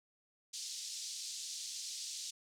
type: band-pass noise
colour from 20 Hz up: pink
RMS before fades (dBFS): -44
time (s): 0.53-2.31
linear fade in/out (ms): 10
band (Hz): 4100 to 7700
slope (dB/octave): 24
effects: none